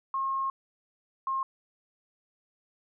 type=tone pair in turn; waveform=sine; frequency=1077 / 1068.9 Hz; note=C6 / C6; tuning=+50 / +37 cents; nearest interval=unison; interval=13 cents; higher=first; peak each=-27 dBFS; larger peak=neither; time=0.14-0.5 / 1.27-1.43 s; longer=first; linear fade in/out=2 ms; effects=none